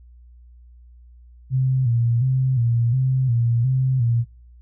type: tone with vibrato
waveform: sine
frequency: 123.9 Hz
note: B2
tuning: 6 cents sharp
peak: -16 dBFS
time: 1.5-4.25 s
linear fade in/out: 50 ms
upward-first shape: square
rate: 1.4 Hz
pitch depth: 91 cents each way
effects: noise-tail reverb RT60 0.5 s tail -24 dB re dry + added 60 Hz sine -44 dBFS peak until 4.61 s